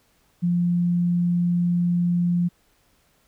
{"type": "tone", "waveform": "sine", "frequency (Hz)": 174.61, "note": "F3", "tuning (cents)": 0, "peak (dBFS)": -18, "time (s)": [0.42, 2.49], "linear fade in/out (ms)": 20, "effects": ["pink hiss -63 dBFS RMS until 3.27 s"]}